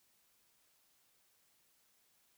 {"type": "silence", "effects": ["white hiss -73 dBFS RMS until 2.37 s"]}